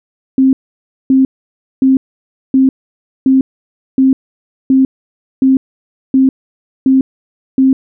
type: tone bursts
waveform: sine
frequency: 264.7 Hz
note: C4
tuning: 20 cents sharp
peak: -5 dBFS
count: 11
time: 0.38-7.73 s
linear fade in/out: 2 ms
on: 150 ms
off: 570 ms
effects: none